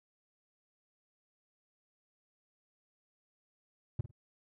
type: tone with echo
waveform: triangle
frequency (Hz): 116.54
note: A#2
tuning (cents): 0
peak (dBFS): -25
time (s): 3.99-4.01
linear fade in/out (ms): 5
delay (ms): 51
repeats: 2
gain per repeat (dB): -14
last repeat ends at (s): 4.112
effects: none